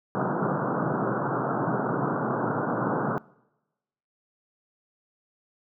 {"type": "band-pass noise", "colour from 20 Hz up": "pink", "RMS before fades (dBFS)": -27, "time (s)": [0.15, 3.18], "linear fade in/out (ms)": 0, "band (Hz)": [120, 1500], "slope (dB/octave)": 96, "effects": ["noise-tail reverb RT60 1.0 s tail -24 dB re dry"]}